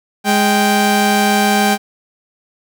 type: tone pair together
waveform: sawtooth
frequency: 207.7 / 784 Hz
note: G#3 / G5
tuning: 0 / 0 cents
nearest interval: octave + major seventh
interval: 2300 cents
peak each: -10 dBFS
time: 0.24-1.78 s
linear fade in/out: 50 ms
effects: none